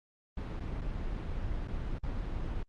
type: noise with dropouts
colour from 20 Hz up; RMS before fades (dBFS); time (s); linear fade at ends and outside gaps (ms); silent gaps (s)
brown; -35; 0.37-2.63; 5; 0.599-0.603 / 0.811-0.815 / 1.676-1.681 / 1.986-2.033
effects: low-pass 4000 Hz 12 dB/octave + Opus 32 kbps